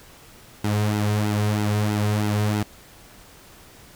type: tone with flanger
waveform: sawtooth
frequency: 105 Hz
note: G#2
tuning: 19 cents sharp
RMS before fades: -22 dBFS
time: 0.64-2.63 s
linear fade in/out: 5 ms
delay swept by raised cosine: 1.7 to 3.6 ms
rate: 3.1 Hz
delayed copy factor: -0.65
effects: pink hiss -48 dBFS RMS until 3.95 s